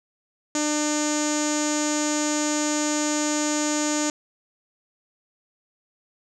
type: tone with low-pass filter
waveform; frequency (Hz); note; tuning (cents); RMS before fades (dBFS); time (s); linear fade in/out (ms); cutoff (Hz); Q
sawtooth; 300; D4; +37; -24; 0.55-4.1; 2; 6800; 9
effects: none